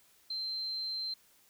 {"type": "tone", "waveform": "sine", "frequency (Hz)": 4124, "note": "C8", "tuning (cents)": -26, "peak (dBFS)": -34, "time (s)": [0.3, 1.14], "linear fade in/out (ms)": 5, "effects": ["white hiss -65 dBFS RMS until 1.49 s"]}